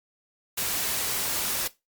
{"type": "noise", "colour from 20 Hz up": "white", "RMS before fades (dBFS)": -28, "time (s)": [0.57, 1.68], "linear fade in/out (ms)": 10, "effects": ["noise-tail reverb RT60 0.2 s tail -17 dB re dry", "Opus 48 kbps"]}